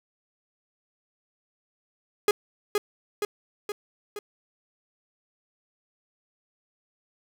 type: tone with echo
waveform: 45% pulse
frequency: 414.1 Hz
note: G#4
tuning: 5 cents flat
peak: -17 dBFS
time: 2.28-2.31 s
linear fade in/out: 2 ms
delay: 470 ms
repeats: 4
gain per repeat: -4 dB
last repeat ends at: 4.19 s
effects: none